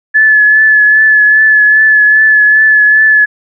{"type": "tone with vibrato", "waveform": "sine", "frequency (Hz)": 1723, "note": "A6", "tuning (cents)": -37, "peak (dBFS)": -3, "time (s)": [0.14, 3.26], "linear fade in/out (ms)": 20, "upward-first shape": "triangle", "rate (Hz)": 2.5, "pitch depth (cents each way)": 28, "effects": []}